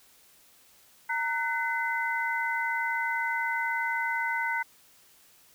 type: tone cluster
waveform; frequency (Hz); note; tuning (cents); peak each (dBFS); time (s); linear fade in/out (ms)
sine; 922 / 1502 / 2039; A#5 / F#6 / C7; -19 / +26 / -45; -31; 1.09-4.63; 10
effects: white hiss -59 dBFS RMS until 5.54 s